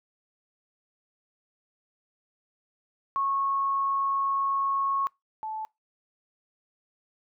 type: tone pair in turn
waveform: sine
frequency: 1098 / 871.5 Hz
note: C#6 / A5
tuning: -17 / -17 cents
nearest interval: major third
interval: 400 cents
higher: first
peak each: -24 / -31 dBFS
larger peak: first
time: 3.16-5.07 / 5.43-5.65 s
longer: first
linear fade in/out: 0 ms
effects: noise-tail reverb RT60 0.2 s tail -25 dB re dry